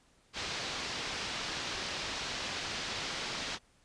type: low-pass noise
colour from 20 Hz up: white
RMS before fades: -38 dBFS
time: 0.33-3.59 s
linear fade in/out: 50 ms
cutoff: 5200 Hz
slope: 24 dB/octave
effects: pink hiss -67 dBFS RMS until 3.84 s + resampled to 22050 Hz